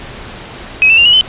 sine tone with pitch steps, 2545 / 2662 / 2785 / 2913 / 3048 Hz, D#7 / E7 / F7 / F#7 / G7, +39 / +16 / -5 / -28 / -49 cents, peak -4 dBFS, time 0.82-1.21 s, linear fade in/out 0 ms, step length 78 ms, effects pink hiss -29 dBFS RMS until 1.28 s + resampled to 8000 Hz

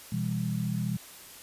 sine chord, E minor, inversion second, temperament equal with one note detuned, 123.47 / 164.81 / 199.65 Hz, B2 / E3 / G3, 0 / 0 / +32 cents, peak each -32 dBFS, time 0.12-0.97 s, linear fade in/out 5 ms, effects white hiss -48 dBFS RMS until 1.42 s + resampled to 32000 Hz

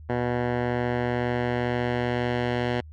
10% pulse tone with low-pass filter sweep, 122.1 Hz, B2, 19 cents flat, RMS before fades -26 dBFS, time 0.09-2.81 s, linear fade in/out 10 ms, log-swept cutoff 1500 to 2900 Hz, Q 1.1, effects added 77 Hz sine -41 dBFS peak until 2.92 s

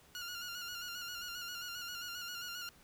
15% pulse tone with vibrato, 1422 Hz, F6, 31 cents sharp, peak -35 dBFS, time 0.15-2.69 s, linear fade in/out 0 ms, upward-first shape square, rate 7.5 Hz, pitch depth 37 cents each way, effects pink hiss -63 dBFS RMS until 2.83 s

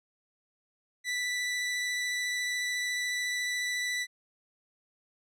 sawtooth tone with vibrato, 1975.5 Hz, B6, in tune, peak -26 dBFS, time 1.04-4.07 s, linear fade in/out 50 ms, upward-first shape triangle, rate 14 Hz, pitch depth 11 cents each way, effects low-pass 9000 Hz 12 dB/octave

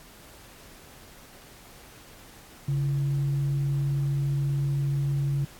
sine tone with frequency modulation, 140 Hz, C#3, 18 cents sharp, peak -23 dBFS, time 2.68-5.45 s, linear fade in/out 5 ms, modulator 193 Hz, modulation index 0.2, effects pink hiss -50 dBFS RMS until 5.59 s + AAC 64 kbps

